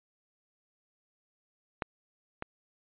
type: clicks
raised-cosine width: 0.5 ms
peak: -15 / -20 dBFS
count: 2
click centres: 1.822 / 2.424 s
effects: resampled to 8000 Hz